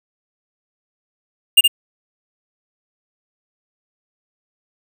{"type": "tone with echo", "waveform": "square", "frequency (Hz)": 2817, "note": "F7", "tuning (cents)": 14, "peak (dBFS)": -5, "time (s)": [1.57, 1.61], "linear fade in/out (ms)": 10, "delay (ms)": 69, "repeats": 1, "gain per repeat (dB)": -5, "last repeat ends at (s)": 1.679, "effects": []}